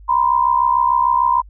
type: tone pair together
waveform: sine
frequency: 958 / 1024.7 Hz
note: A#5 / C6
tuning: +47 / -36 cents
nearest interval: minor second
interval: 117 cents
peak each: -15 dBFS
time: 0.08-1.42 s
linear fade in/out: 20 ms
effects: added 50 Hz sine -38 dBFS peak until 1.49 s